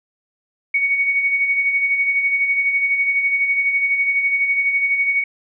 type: tone with tremolo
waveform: sine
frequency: 2233 Hz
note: C#7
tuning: 12 cents sharp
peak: -13 dBFS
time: 0.74-5.24 s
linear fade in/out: 5 ms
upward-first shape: sine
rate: 12 Hz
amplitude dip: 50%
effects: none